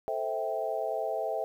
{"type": "chord", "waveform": "sine", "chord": "A minor seventh", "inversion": "none", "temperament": "equal with one note detuned", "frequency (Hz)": [440, 523.3, 654.3, 784], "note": ["A4", "C5", "E5", "G5"], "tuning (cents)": [0, 0, -13, 0], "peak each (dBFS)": [-36, -36, -32, -36], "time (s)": [0.08, 1.44], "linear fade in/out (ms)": 0, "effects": ["10-bit"]}